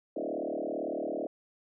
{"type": "tone with frequency modulation", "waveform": "sine", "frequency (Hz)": 466.2, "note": "A#4", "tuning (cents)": 0, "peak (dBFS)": -31, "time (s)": [0.16, 1.27], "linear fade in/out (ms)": 5, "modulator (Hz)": 37.9, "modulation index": 5.3, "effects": []}